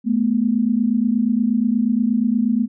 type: tone pair together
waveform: sine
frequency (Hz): 215.5 / 243.9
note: A3 / B3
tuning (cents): -36 / -21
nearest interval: major second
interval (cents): 215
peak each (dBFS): -18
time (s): 0.04-2.68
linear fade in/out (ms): 50
effects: none

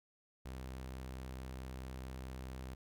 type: tone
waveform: sawtooth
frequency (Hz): 64.6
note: C2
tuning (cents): -21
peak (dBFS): -40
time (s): 0.45-2.75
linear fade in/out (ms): 10
effects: none

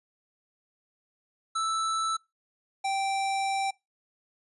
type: tone pair in turn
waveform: square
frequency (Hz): 1318.5 / 781.3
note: E6 / G5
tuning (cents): 0 / -6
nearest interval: major sixth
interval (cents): 906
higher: first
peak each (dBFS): -27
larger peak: neither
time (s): 1.55-2.17 / 2.84-3.71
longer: second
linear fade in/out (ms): 10
effects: noise-tail reverb RT60 0.2 s tail -22 dB re dry + resampled to 24000 Hz

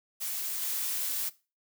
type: noise with level steps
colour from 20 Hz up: blue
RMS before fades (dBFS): -34 / -32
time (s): 0.2-1.3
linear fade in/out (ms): 20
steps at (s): 0.61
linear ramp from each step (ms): 20
effects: noise-tail reverb RT60 0.3 s tail -19 dB re dry

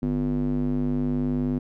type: tone with band-pass filter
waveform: square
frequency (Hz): 49.78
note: G1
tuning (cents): +27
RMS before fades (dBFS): -25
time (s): 0.02-1.59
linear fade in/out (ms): 10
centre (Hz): 240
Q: 3
effects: none

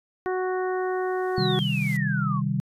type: harmonic tone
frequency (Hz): 370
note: F#4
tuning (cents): 0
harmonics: 1 / 2 / 3 / 4 / 5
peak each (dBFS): -25 / -31 / -35 / -37 / -39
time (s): 0.26-1.59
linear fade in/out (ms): 0
type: noise with exponential growth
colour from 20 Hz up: white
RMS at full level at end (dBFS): -42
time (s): 0.49-1.97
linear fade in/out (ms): 5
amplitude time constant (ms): 320
type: exponential sweep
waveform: sine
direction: down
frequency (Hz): 4509 to 1046.5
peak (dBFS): -28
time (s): 1.36-2.42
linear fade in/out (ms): 50
type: chord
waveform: sine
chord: C minor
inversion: none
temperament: equal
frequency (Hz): 130.81 / 155.56 / 196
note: C3 / Eb3 / G3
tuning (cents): 0 / 0 / 0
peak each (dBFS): -27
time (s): 1.38-2.6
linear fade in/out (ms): 0
effects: resampled to 32000 Hz

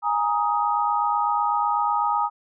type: tone cluster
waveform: sine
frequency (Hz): 828 / 936 / 1251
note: G#5 / A#5 / D#6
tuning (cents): -5 / +7 / +9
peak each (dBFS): -24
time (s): 0.02-2.3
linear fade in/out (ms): 50
effects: none

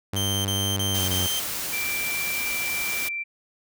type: tone with pitch glide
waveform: sawtooth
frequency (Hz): 98.7 to 92.09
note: G2 to F#2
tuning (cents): +12 to -8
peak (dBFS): -22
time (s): 0.13-1.27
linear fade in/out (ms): 5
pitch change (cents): -120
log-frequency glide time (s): 0.88-1.07
type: tone bursts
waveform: sawtooth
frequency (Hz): 3136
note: G7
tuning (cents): 0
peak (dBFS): -22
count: 4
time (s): 0.16-1.398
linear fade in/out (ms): 5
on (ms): 290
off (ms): 26
type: noise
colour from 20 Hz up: white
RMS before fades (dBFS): -30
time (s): 0.94-3.09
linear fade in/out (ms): 10
type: tone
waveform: sine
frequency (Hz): 2349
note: D7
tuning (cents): 0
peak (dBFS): -27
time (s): 1.72-3.24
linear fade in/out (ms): 20
effects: none

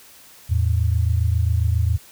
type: tone pair together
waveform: sine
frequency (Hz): 81.6 / 109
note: E2 / A2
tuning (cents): -17 / -16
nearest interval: perfect fourth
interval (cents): 501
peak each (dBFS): -18 / -20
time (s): 0.49-1.98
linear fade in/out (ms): 20
effects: white hiss -47 dBFS RMS until 2.11 s

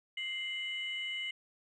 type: tone pair together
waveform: sine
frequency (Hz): 2093 / 2960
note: C7 / F#7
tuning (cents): 0 / 0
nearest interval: tritone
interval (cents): 600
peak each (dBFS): -37 / -37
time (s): 0.17-1.31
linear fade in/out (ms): 5
effects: tanh soft clip ceiling -29 dBFS

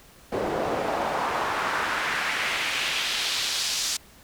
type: noise with band-pass filter sweep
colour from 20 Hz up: pink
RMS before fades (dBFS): -27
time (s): 0.32-3.97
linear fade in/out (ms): 5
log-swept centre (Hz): 480 to 5800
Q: 1.5
effects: pink hiss -52 dBFS RMS until 4.23 s

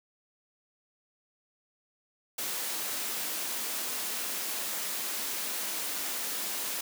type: high-pass noise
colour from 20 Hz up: white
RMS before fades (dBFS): -34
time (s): 2.38-6.81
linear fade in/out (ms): 5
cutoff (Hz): 200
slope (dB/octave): 24
effects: none

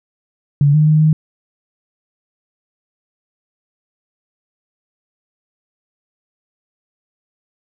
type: tone with pitch steps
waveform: sine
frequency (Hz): 143.4 / 152.8 / 154.2 / 155.5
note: D3 / D#3 / D#3 / D#3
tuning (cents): -41 / -31 / -15 / -1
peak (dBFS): -8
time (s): 0.61-1.13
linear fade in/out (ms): 2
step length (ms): 130
effects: none

